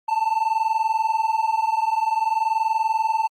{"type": "tone pair together", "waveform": "triangle", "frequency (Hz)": [876.5, 897], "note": ["A5", "A5"], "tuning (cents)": [-7, 33], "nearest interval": "unison", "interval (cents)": 40, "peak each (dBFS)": -20, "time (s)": [0.08, 3.28], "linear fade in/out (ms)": 10, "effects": ["Opus 48 kbps"]}